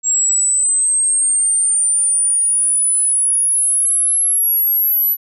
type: linear sweep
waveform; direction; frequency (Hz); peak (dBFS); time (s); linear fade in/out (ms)
sine; up; 7570 to 11890; -12; 0.03-5.17; 50
effects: none